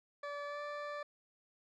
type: tone with pitch glide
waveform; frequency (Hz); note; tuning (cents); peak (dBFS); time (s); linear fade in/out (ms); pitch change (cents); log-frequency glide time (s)
20% pulse; 577 to 585.7; D5 to D5; -31 to -5; -35; 0.23-1.03; 5; +26; 0.46-0.61
effects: low-pass 3000 Hz 12 dB/octave